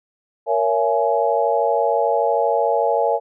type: chord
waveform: sine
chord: A# half-diminished seventh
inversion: none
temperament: just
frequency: 466.2 / 559.4 / 671.3 / 839.1 Hz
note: A#4 / C#5 / E5 / G#5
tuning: 0 / +16 / +31 / +18 cents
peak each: -21 dBFS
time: 0.46-3.2 s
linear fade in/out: 50 ms
effects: none